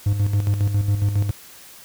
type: tone with tremolo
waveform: triangle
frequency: 101.6 Hz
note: G#2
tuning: 38 cents flat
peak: -13 dBFS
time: 0.06-1.31 s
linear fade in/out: 5 ms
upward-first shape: square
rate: 7.3 Hz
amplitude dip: 55%
effects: white hiss -44 dBFS RMS until 1.84 s